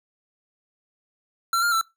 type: tone with pitch steps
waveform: square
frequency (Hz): 1358 / 1405 / 1335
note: F6 / F6 / E6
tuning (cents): -49 / +10 / +22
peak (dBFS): -20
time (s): 1.53-1.812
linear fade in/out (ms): 2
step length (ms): 94
effects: noise-tail reverb RT60 0.2 s tail -21 dB re dry